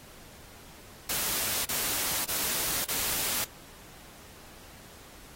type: noise bursts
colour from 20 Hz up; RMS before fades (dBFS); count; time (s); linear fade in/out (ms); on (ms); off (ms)
white; -30; 4; 1.09-3.444; 5; 560; 38
effects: pink hiss -51 dBFS RMS until 5.35 s + AAC 48 kbps